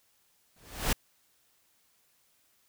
pink noise with exponential growth, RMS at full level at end -24 dBFS, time 0.56-0.93 s, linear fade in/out 5 ms, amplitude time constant 80 ms, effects white hiss -69 dBFS RMS until 2.68 s

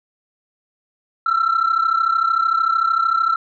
sine tone pair together, 1324.7 / 1358 Hz, E6 / F6, +8 / -49 cents, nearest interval unison, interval 43 cents, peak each -16 dBFS, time 1.26-3.36 s, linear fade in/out 5 ms, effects tanh soft clip ceiling -11 dBFS

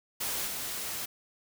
white noise with level steps, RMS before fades -33 / -36 dBFS, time 0.2-1.06 s, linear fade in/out 10 ms, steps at 0.46 s, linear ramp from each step 20 ms, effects none

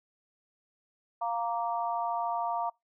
harmonic tone, 233.1 Hz, A#3, in tune, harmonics 3 / 4 / 5, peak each -32 / -32 / -37 dBFS, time 1.21-2.7 s, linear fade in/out 10 ms, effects noise-tail reverb RT60 0.2 s tail -26 dB re dry

